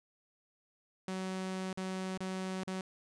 sawtooth tone with dropouts, 187.8 Hz, F#3, 26 cents sharp, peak -32 dBFS, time 1.08-2.81 s, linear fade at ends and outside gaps 2 ms, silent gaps 1.729-1.774 / 2.175-2.205 / 2.635-2.675 s, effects resampled to 22050 Hz + 12-bit

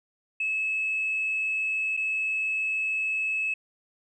sine tone with dropouts, 2593 Hz, E7, 29 cents flat, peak -24 dBFS, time 0.4-3.54 s, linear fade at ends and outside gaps 5 ms, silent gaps 1.968-1.973 s, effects tanh soft clip ceiling -20 dBFS

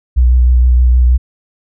sine tone with vibrato, 61.74 Hz, B1, in tune, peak -5 dBFS, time 0.16-1.18 s, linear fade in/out 20 ms, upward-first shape sine, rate 6.4 Hz, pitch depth 23 cents each way, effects none

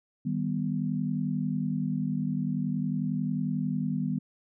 sine chord, Eb augmented, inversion none, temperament equal, 155.56 / 196 / 246.9 Hz, Eb3 / G3 / B3, 0 / 0 / 0 cents, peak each -31 dBFS, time 0.25-4.19 s, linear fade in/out 10 ms, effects none

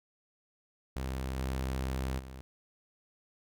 sawtooth tone with level steps, 65.41 Hz, C2, in tune, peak -30 / -28 / -40 dBFS, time 0.96-2.41 s, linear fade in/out 0 ms, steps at 1.37 / 2.18 s, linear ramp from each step 20 ms, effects none

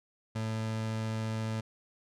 30% pulse tone, 110.7 Hz, A2, 11 cents sharp, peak -29 dBFS, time 0.35-1.61 s, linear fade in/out 10 ms, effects low-pass 8000 Hz 12 dB/octave

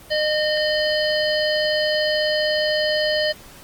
harmonic tone, 611 Hz, D#5, 32 cents flat, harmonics 1 / 3 / 5 / 7 / 8, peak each -20 / -25 / -27 / -28 / -29 dBFS, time 0.1-3.33 s, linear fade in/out 20 ms, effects pink hiss -44 dBFS RMS until 3.63 s + Opus 24 kbps

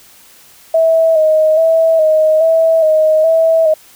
sine tone with vibrato, 638 Hz, D#5, 43 cents sharp, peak -7 dBFS, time 0.74-3.74 s, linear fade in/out 5 ms, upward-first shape square, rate 1.2 Hz, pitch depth 35 cents each way, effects white hiss -43 dBFS RMS until 3.95 s

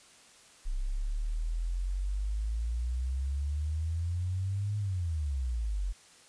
sine exponential two-way sweep, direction up then down, 31.92 to 105 to 43.92 Hz, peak -29 dBFS, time 0.65-5.93 s, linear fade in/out 20 ms, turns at 4.78 s, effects white hiss -57 dBFS RMS until 6.28 s + resampled to 22050 Hz

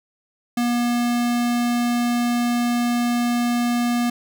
square tone, 240 Hz, B3, 49 cents flat, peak -19 dBFS, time 0.57-4.1 s, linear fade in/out 5 ms, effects none

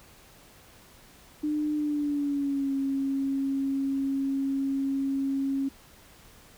sine tone with pitch glide, 300.8 to 272.7 Hz, D4 to C#4, +42 to -28 cents, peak -25 dBFS, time 1.43-5.69 s, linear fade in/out 10 ms, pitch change -170 cents, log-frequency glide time 1.74-2.74 s, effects pink hiss -54 dBFS RMS until 6.57 s

